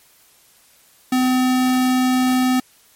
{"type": "tone", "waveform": "square", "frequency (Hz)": 254.9, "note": "C4", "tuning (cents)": -45, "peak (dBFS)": -15, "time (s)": [1.12, 2.6], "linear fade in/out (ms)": 5, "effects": ["white hiss -53 dBFS RMS until 2.95 s", "MP3 64 kbps"]}